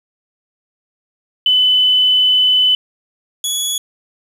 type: tone pair in turn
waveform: sine / 20% pulse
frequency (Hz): 3011 / 3380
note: F#7 / G#7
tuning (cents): +30 / +30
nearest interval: major second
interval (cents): 200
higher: second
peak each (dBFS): -9 / -11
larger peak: first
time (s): 1.46-2.75 / 3.44-3.78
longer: first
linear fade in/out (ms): 2
effects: 7-bit